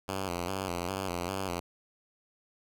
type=tone with vibrato; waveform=5% pulse; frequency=91.6 Hz; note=F#2; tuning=17 cents flat; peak=-21 dBFS; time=0.08-1.6 s; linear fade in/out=5 ms; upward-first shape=square; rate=2.5 Hz; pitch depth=84 cents each way; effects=none